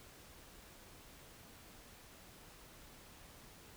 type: silence
effects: pink hiss -58 dBFS RMS until 3.76 s